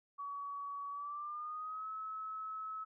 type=tone with pitch glide; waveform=sine; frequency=1132 to 1292.8 Hz; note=C#6 to E6; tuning=+36 to -34 cents; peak=-40 dBFS; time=0.18-2.85 s; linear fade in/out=20 ms; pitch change=+230 cents; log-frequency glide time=0.9-1.88 s; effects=none